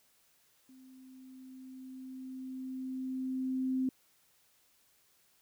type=tone with level ramp; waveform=sine; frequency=260 Hz; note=C4; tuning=11 cents flat; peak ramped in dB=-54 to -28 dBFS; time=0.69-3.89 s; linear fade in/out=2 ms; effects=white hiss -69 dBFS RMS until 5.41 s